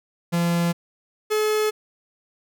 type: tone pair in turn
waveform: 45% pulse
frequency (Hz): 171.3 / 428.2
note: F3 / A4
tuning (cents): -33 / -47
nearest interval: octave + major third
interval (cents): 1586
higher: second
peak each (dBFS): -19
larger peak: neither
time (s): 0.32-0.73 / 1.3-1.71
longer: neither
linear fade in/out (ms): 20
effects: none